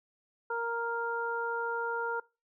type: harmonic tone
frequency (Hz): 466.2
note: A#4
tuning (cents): 0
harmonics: 1 / 2 / 3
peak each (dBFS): -35 / -35 / -35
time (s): 0.5-2.2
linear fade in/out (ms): 5
effects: noise-tail reverb RT60 0.3 s tail -24 dB re dry